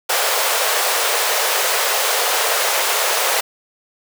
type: high-pass noise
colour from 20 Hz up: pink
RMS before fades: -18 dBFS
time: 0.09-3.41 s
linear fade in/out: 10 ms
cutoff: 450 Hz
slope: 48 dB/octave
effects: none